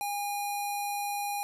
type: tone with low-pass filter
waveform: square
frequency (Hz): 815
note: G#5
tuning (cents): -33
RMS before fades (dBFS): -33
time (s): 0.01-1.43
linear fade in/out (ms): 0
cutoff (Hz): 12000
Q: 4
effects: none